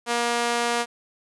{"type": "tone with high-pass filter", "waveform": "sawtooth", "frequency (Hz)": 237.3, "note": "A#3", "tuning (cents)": 31, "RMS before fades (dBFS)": -24, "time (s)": [0.06, 0.86], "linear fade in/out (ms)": 50, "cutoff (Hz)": 580, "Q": 0.82, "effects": ["resampled to 24000 Hz", "8-bit"]}